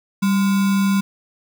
sine tone with sample-and-hold, 196 Hz, G3, in tune, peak -14 dBFS, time 0.22-1.01 s, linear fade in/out 10 ms, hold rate 1225 Hz, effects none

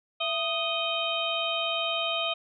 harmonic tone with a mistuned harmonic, 622.3 Hz, D#5, in tune, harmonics 1 / 2 / 4 / 5 / 6, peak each -32 / -34 / -33 / -31 / -34 dBFS, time 0.2-2.34 s, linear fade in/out 10 ms, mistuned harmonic 1, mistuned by +120 cents, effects none

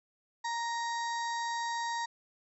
harmonic tone with a mistuned harmonic, 934 Hz, A#5, 3 cents sharp, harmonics 1 / 2 / 4 / 5 / 6 / 7 / 8, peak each -33 / -39 / -45 / -47 / -49 / -50 / -51 dBFS, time 0.44-2.06 s, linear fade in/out 10 ms, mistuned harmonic 4, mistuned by +36 cents, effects none

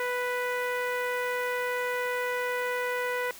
sawtooth tone with low-pass filter, 494.1 Hz, B4, 1 cent sharp, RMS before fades -30 dBFS, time 0-3.31 s, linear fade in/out 2 ms, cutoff 2000 Hz, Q 2.6, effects white hiss -47 dBFS RMS until 3.39 s

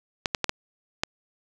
clicks, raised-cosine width 0.2 ms, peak -6 dBFS, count 5, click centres 0.258 / 0.348 / 0.443 / 0.494 / 1.035 s, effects none

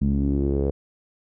sawtooth tone with low-pass filter sweep, 69.3 Hz, C#2, in tune, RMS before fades -22 dBFS, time 0.01-0.71 s, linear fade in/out 10 ms, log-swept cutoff 200 to 480 Hz, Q 4.3, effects none

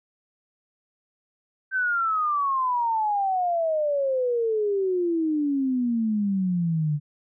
sine exponential sweep, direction down, 1559 to 144.8 Hz, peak -21 dBFS, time 1.71-7 s, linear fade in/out 50 ms, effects none

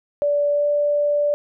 sine tone with pitch glide, 580 to 584.7 Hz, D5 to D5, -22 to -8 cents, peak -16 dBFS, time 0.22-1.34 s, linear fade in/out 0 ms, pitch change +14 cents, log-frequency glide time 0.51-0.66 s, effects none

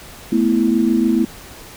sine chord, A suspended second, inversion none, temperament equal, 220 / 246.9 / 329.6 Hz, A3 / B3 / E4, 0 / 0 / 0 cents, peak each -17 dBFS, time 0.32-1.25 s, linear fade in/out 5 ms, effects pink hiss -38 dBFS RMS until 1.76 s

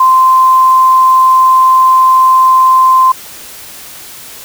sine tone, 1039 Hz, C6, 12 cents flat, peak -3 dBFS, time 0-3.12 s, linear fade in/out 5 ms, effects white hiss -30 dBFS RMS until 4.44 s

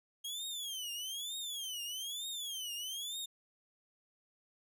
sawtooth tone with vibrato, 3238 Hz, G#7, 45 cents flat, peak -36 dBFS, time 0.24-3.26 s, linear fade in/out 10 ms, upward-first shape triangle, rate 1.1 Hz, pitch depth 260 cents each way, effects none

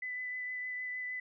sine tone with vibrato, 2000 Hz, B6, 21 cents sharp, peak -36 dBFS, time 0.02-1.2 s, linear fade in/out 5 ms, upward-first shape triangle, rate 6.5 Hz, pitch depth 13 cents each way, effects none

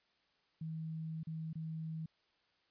sine tone with dropouts, 160 Hz, D#3, 49 cents sharp, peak -39 dBFS, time 0.61-2.06 s, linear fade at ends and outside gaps 5 ms, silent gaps 1.233-1.27 / 1.531-1.554 s, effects white hiss -75 dBFS RMS until 2.7 s + resampled to 11025 Hz

